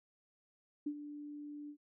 sine tone with ADSR envelope, 293.7 Hz, D4, in tune, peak -33 dBFS, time 0.86-1.77 s, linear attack 8 ms, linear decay 68 ms, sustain -11 dB, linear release 78 ms, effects none

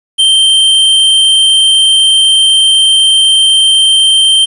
square tone, 3136 Hz, G7, in tune, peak -5 dBFS, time 0.18-4.46 s, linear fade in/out 20 ms, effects resampled to 24000 Hz + 7-bit

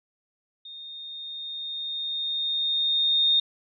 sine tone with level ramp, 3674 Hz, A#7, 26 cents flat, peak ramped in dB -39 to -17 dBFS, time 0.65-3.4 s, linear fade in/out 5 ms, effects none

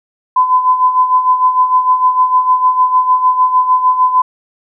sine tone with tremolo, 1013 Hz, B5, 44 cents sharp, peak -5 dBFS, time 0.36-4.22 s, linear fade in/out 5 ms, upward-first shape sine, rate 6.6 Hz, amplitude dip 65%, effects none

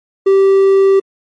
triangle tone, 389.3 Hz, G4, 12 cents flat, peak -4 dBFS, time 0.26-1 s, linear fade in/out 10 ms, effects MP3 48 kbps

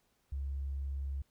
triangle tone with tanh clipping, 68.8 Hz, C#2, 12 cents flat, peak -34 dBFS, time 0.32-1.22 s, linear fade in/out 5 ms, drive 3 dB, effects pink hiss -75 dBFS RMS until 1.3 s

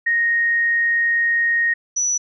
sine tone pair in turn, 1864.7 / 5920 Hz, A#6 / F#8, 0 / 0 cents, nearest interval octave + minor sixth, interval 2000 cents, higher second, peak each -15 / -17 dBFS, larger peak first, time 0.06-1.74 / 1.96-2.18 s, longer first, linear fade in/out 10 ms, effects none

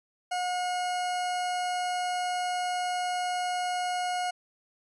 40% pulse tone, 722 Hz, F#5, 43 cents flat, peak -27 dBFS, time 0.31-4.31 s, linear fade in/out 10 ms, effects resampled to 24000 Hz

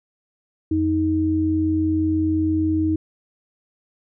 sine tone pair together, 88.2 / 314.3 Hz, F2 / D#4, +18 / +18 cents, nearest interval octave + minor seventh, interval 2200 cents, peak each -24 / -18 dBFS, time 0.71-2.96 s, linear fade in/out 5 ms, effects none

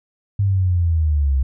sine linear sweep, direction down, 101.3 to 64.5 Hz, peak -14 dBFS, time 0.39-1.43 s, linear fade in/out 5 ms, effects none

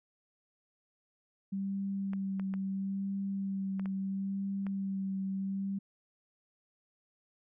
sine tone with vibrato, 194.6 Hz, G3, 12 cents flat, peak -32 dBFS, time 1.52-5.79 s, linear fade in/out 10 ms, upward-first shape sine, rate 0.75 Hz, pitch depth 18 cents each way
clicks, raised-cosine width 0.5 ms, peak -31 dBFS, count 6, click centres 2.134 / 2.397 / 2.539 / 3.796 / 3.858 / 4.667 s
effects none

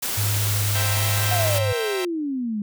white noise, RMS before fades -26 dBFS, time 0.02-1.59 s, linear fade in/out 10 ms
sine tone with vibrato, 102.9 Hz, G#2, 16 cents flat, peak -21 dBFS, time 0.17-1.73 s, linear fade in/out 10 ms, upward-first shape sine, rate 1.1 Hz, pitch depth 15 cents each way
10% pulse chord, C dominant seventh, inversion none, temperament equal, 523.3 / 659.3 / 784 / 932.3 Hz, C5 / E5 / G5 / Bb5, 0 / 0 / 0 / 0 cents, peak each -24 / -23 / -24 / -27 dBFS, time 0.75-2.05 s, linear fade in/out 2 ms
sine exponential sweep, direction down, 740 to 201.7 Hz, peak -23 dBFS, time 1.31-2.62 s, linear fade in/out 2 ms
effects none

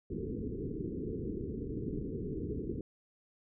white low-pass noise, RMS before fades -38 dBFS, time 0.1-2.81 s, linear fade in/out 2 ms, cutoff 450 Hz, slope 96 dB/octave, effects none

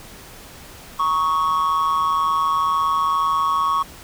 triangle tone with amplitude modulation, 1108.7 Hz, C#6, in tune, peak -11 dBFS, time 0.99-3.83 s, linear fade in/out 10 ms, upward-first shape sine, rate 162 Hz, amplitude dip 75%, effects tanh soft clip ceiling -7 dBFS + pink hiss -41 dBFS RMS until 4.03 s

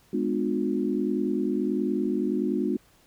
sine chord, G# diminished seventh, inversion none, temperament just, 207.7 / 249.2 / 299 / 358.8 Hz, G#3 / B3 / D4 / F4, 0 / +16 / +31 / +47 cents, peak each -29 dBFS, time 0.13-2.77 s, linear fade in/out 5 ms, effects pink hiss -60 dBFS RMS until 3.06 s

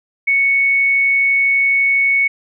sine tone, 2217 Hz, C#7, in tune, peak -11 dBFS, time 0.27-2.28 s, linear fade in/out 10 ms, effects none

